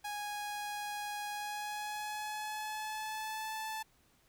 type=tone with pitch glide; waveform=sawtooth; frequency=828 to 875.2 Hz; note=G#5 to A5; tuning=-5 to -9 cents; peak=-34 dBFS; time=0.04-3.83 s; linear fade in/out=10 ms; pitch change=+96 cents; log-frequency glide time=1.31-3.54 s; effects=pink hiss -69 dBFS RMS until 4.28 s